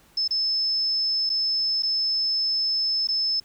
sine tone with dropouts, 5240 Hz, E8, 11 cents flat, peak -21 dBFS, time 0.17-3.4 s, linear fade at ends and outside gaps 5 ms, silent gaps 0.278-0.307 / 1.294-1.299 / 1.824-1.831 / 3.073-3.086 s, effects pink hiss -57 dBFS RMS until 3.44 s

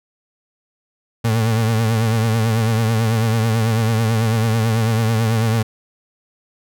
35% pulse tone with vibrato, 112.4 Hz, A2, 37 cents sharp, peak -13 dBFS, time 1.24-5.63 s, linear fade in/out 10 ms, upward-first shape triangle, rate 9.1 Hz, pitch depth 73 cents each way, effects none

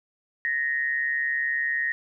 sine tone with amplitude modulation, 1861 Hz, A#6, 3 cents flat, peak -20 dBFS, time 0.45-1.92 s, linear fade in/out 0 ms, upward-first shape sine, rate 140 Hz, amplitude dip 70%, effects none

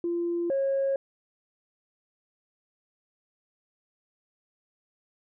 sine tone pair in turn, 343.6 / 545.4 Hz, F4 / C#5, -28 / -28 cents, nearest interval minor sixth, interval 800 cents, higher second, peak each -25 / -22 dBFS, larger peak second, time 0.04-0.5 / 0.5-0.96 s, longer neither, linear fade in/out 2 ms, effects tanh soft clip ceiling -20 dBFS

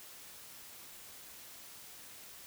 silence, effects white hiss -52 dBFS RMS until 2.46 s

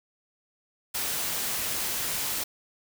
white noise, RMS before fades -30 dBFS, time 0.94-2.44 s, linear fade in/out 10 ms, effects none

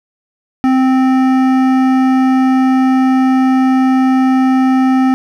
triangle tone with hard clipping, 260.8 Hz, C4, 5 cents flat, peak -10 dBFS, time 0.64-5.14 s, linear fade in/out 0 ms, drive 17 dB, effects none

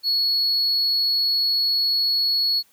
triangle tone, 4366 Hz, C#8, 27 cents flat, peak -16 dBFS, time 0.03-2.63 s, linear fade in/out 50 ms, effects tanh soft clip ceiling -13 dBFS + white hiss -59 dBFS RMS until 2.72 s

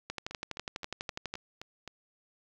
two click trains, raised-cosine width 0.2 ms, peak -24 / -18 dBFS, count 7 / 16, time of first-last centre 0.31-1.877 / 0.1-1.34 s, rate 3.83 / 12.1 Hz, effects low-pass 7000 Hz 12 dB/octave + 9-bit

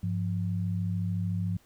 sine tone pair together, 100.97 / 174.61 Hz, G#2 / F3, -48 / 0 cents, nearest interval major sixth, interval 948 cents, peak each -29 / -31 dBFS, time 0.03-1.57 s, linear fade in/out 5 ms, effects pink hiss -63 dBFS RMS until 1.65 s

